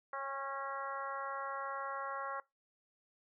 harmonic tone with a mistuned harmonic, 274.2 Hz, C#4, 19 cents flat, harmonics 2 / 3 / 4 / 5 / 6 / 7, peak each -45 / -46 / -42 / -44 / -50 / -51 dBFS, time 0.13-2.4 s, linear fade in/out 2 ms, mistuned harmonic 3, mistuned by -15 cents, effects noise-tail reverb RT60 0.2 s tail -23 dB re dry

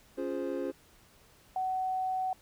triangle chord, Db major seventh, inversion none, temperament equal, 277.2 / 349.2 / 415.3 / 523.3 Hz, Db4 / F4 / Ab4 / C5, 0 / 0 / 0 / 0 cents, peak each -35 / -35 / -37 / -35 dBFS, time 0.17-0.72 s, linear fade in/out 20 ms
sine tone, 750 Hz, F#5, 23 cents sharp, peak -29 dBFS, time 1.56-2.33 s, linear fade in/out 2 ms
effects pink hiss -61 dBFS RMS until 2.41 s

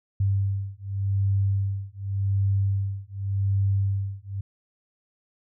sine beating tone pair, 98 / 98.87 Hz, G2 / G2, 0 / +15 cents, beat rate 0.87 Hz, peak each -25 / -25 dBFS, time 0.2-4.41 s, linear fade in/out 5 ms, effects none

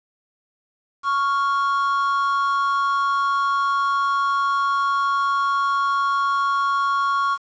triangle tone pair together, 1108.7 / 1396.9 Hz, C#6 / F6, 0 / 0 cents, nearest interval major third, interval 400 cents, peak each -17 / -23 dBFS, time 1.03-7.38 s, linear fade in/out 50 ms, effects resampled to 16000 Hz + 8-bit

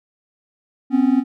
triangle tone pair together, 252 / 273.2 Hz, B3 / C#4, +35 / -25 cents, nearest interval minor second, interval 140 cents, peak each -14 dBFS, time 0.9-1.24 s, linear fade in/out 50 ms, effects none

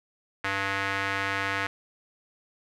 square tone with band-pass filter, 98 Hz, G2, in tune, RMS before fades -29 dBFS, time 0.44-1.67 s, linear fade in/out 5 ms, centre 1800 Hz, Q 1.9, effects none

